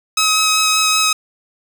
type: tone with vibrato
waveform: 10% pulse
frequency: 1275 Hz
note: D#6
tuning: 42 cents sharp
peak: -4 dBFS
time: 0.17-1.13 s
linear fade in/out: 5 ms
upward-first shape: sine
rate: 5.2 Hz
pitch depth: 10 cents each way
effects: 7-bit